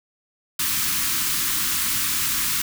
white band-stop noise, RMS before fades -23 dBFS, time 0.59-2.62 s, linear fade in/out 5 ms, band 340 to 1000 Hz, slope 48 dB/octave, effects none

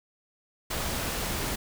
pink noise, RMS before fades -31 dBFS, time 0.7-1.56 s, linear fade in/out 10 ms, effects none

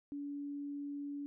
sine tone, 285.9 Hz, D4, 46 cents flat, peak -39 dBFS, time 0.12-1.26 s, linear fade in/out 0 ms, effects none

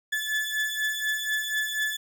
35% pulse beating tone pair, 1727 / 1731.1 Hz, A6 / A6, -33 / -29 cents, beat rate 4.1 Hz, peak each -29 / -26 dBFS, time 0.12-1.97 s, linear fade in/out 10 ms, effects none

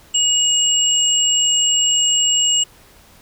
sine tone pair together, 2889 / 7576 Hz, F#7 / A#8, -42 / +27 cents, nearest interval octave + perfect fourth, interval 1669 cents, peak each -16 dBFS, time 0.14-2.64 s, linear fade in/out 10 ms, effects pink hiss -48 dBFS RMS until 3.21 s

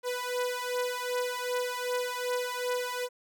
sawtooth beating tone pair, 493.9 / 496.5 Hz, B4 / B4, 0 / +9 cents, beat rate 2.6 Hz, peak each -29 / -29 dBFS, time 0.03-3.09 s, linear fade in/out 50 ms, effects none

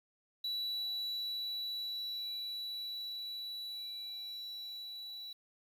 triangle tone with level ramp, 3937 Hz, B7, 6 cents flat, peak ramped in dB -33 to -42 dBFS, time 0.44-5.33 s, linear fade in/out 5 ms, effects 10-bit

